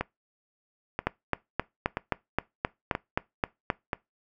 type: two click trains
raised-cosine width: 0.5 ms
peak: -13 / -9 dBFS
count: 5 / 11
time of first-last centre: 0.01-3.932 / 1.07-3.702 s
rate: 1.02 / 3.8 Hz
effects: noise-tail reverb RT60 0.2 s tail -22 dB re dry